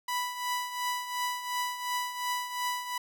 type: tone with tremolo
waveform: sawtooth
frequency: 987.8 Hz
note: B5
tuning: in tune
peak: -24 dBFS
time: 0.08-2.98 s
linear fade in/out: 5 ms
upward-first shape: triangle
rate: 2.8 Hz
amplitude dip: 70%
effects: none